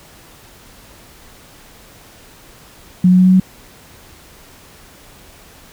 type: tone with pitch steps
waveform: sine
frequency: 181.6 / 182.86 / 184.14 / 185.42 / 186.71 Hz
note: F#3 / F#3 / F#3 / F#3 / F#3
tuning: -32 / -20 / -8 / +4 / +16 cents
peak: -6 dBFS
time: 3.04-3.4 s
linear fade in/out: 5 ms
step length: 72 ms
effects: pink hiss -43 dBFS RMS until 5.72 s